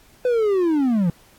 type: linear sweep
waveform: triangle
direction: down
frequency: 507 to 161.8 Hz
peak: -14 dBFS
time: 0.25-1.1 s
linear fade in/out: 2 ms
effects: pink hiss -53 dBFS RMS until 1.38 s + AAC 64 kbps